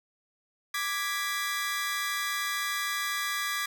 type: chord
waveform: sawtooth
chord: G# diminished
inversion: second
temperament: equal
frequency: 1174.7 / 1661.2 / 1975.5 Hz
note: D6 / G#6 / B6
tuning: 0 / 0 / 0 cents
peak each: -30 dBFS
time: 0.74-3.66 s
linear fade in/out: 5 ms
effects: none